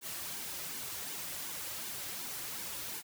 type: noise with flanger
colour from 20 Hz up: white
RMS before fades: -41 dBFS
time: 0.01-3.03 s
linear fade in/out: 50 ms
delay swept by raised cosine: 1.5 to 4.7 ms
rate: 2.7 Hz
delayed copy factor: -0.75
effects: none